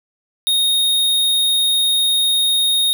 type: tone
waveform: square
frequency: 3716 Hz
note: A#7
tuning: 6 cents flat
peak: -14 dBFS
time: 0.47-2.93 s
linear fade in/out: 0 ms
effects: none